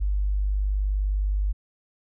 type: tone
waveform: sine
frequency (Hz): 49.74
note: G1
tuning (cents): +26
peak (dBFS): -21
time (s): 0-1.53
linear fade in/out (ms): 20
effects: none